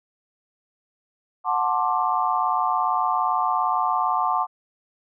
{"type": "chord", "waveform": "sine", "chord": "D dominant seventh", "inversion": "first", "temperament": "just", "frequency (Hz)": [734.2, 881, 1057.2, 1174.7], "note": ["F#5", "A5", "C6", "D6"], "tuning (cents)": [-14, 2, 18, 0], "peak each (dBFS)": -25, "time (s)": [1.44, 4.47], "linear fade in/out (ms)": 50, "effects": []}